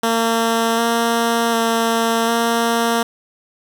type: tone with pitch steps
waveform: 10% pulse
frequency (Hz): 228.4 / 231.9 / 228.6 / 231.8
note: A#3 / A#3 / A#3 / A#3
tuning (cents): -35 / -9 / -34 / -10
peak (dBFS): -7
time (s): 0.03-3.03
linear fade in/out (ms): 5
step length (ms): 750
effects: none